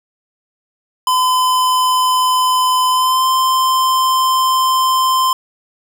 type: tone with pitch glide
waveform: square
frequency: 1017 to 1039 Hz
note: C6 to C6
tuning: -50 to -12 cents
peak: -12 dBFS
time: 1.07-5.33 s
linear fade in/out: 2 ms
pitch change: +38 cents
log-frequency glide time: 2.9-3.27 s
effects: none